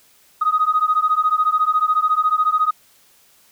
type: beating tone pair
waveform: sine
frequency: 1244.5 / 1258.5 Hz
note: D#6 / D#6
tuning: 0 / +19 cents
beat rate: 14 Hz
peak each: -17 dBFS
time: 0.41-2.71 s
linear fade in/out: 10 ms
effects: tanh soft clip ceiling -7 dBFS + white hiss -54 dBFS RMS until 3.51 s